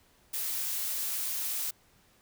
blue noise, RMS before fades -33 dBFS, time 0.33-1.71 s, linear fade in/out 10 ms, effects pink hiss -64 dBFS RMS until 2.21 s

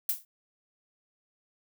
violet noise with exponential decay, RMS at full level -24 dBFS, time 0.09-0.25 s, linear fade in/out 2 ms, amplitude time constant 34 ms, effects none

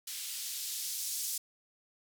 violet noise with band-pass filter sweep, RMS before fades -38 dBFS, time 0.07-1.38 s, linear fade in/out 5 ms, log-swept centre 3000 to 5900 Hz, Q 0.95, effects none

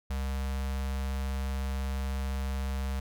square tone with notch filter, 67.1 Hz, C2, 44 cents sharp, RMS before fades -32 dBFS, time 0.1-3 s, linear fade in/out 5 ms, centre 340 Hz, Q 1.5, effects none

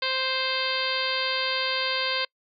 harmonic tone, 523.3 Hz, C5, in tune, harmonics 1 / 2 / 3 / 4 / 5 / 6 / 7 / 8 / 9, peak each -33 / -33 / -33 / -33 / -33 / -33 / -33 / -33 / -33 dBFS, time 0.02-2.25 s, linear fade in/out 5 ms, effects noise-tail reverb RT60 0.1 s tail -26 dB re dry

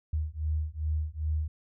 sine beating tone pair, 76.1 / 78.6 Hz, D#2 / D#2, -38 / +18 cents, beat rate 2.5 Hz, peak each -31 dBFS, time 0.13-1.48 s, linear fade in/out 5 ms, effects none

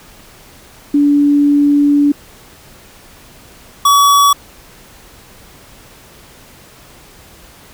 sine / square tone pair in turn, 288.5 / 1135.5 Hz, D4 / C#6, -31 / +41 cents, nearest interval 2 octaves, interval 2372 cents, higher second, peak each -7 dBFS, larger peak neither, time 0.94-2.12 / 3.85-4.33 s, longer first, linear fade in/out 5 ms, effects pink hiss -41 dBFS RMS until 7.73 s

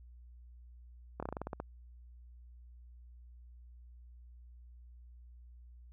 slowing click train, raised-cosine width 1 ms, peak -24 dBFS, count 10, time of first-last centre 1.2-1.601 s, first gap 26 ms, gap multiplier 1.13, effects added 60 Hz sine -52 dBFS peak until 5.92 s

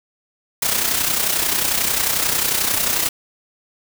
white noise with amplitude modulation, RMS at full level -17 dBFS, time 0.62-3.09 s, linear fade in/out 5 ms, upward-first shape sine, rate 31.2 Hz, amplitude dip 55%, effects none

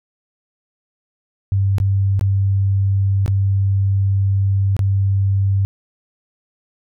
sine tone with dropouts, 98 Hz, G2, in tune, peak -13 dBFS, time 1.52-5.65 s, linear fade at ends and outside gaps 0 ms, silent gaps 1.783-1.801 / 2.194-2.211 / 3.261-3.279 / 4.766-4.792 s, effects none

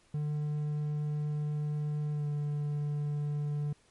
triangle tone with pitch glide, 149.3 to 147.07 Hz, D3 to D3, +29 to +3 cents, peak -28 dBFS, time 0.14-3.73 s, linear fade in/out 5 ms, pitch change -26 cents, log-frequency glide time 2.12-2.25 s, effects pink hiss -66 dBFS RMS until 3.9 s + MP3 48 kbps

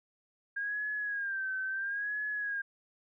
sine tone with vibrato, 1614 Hz, G#6, 50 cents flat, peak -32 dBFS, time 0.56-2.62 s, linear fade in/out 10 ms, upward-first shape sine, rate 0.74 Hz, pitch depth 88 cents each way, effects none

